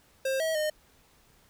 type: tone with pitch steps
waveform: square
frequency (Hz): 532 / 642 / 612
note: C5 / E5 / D#5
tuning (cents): +29 / -46 / -29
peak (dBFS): -27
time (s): 0.25-0.7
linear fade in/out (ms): 5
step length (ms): 150
effects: pink hiss -62 dBFS RMS until 1.49 s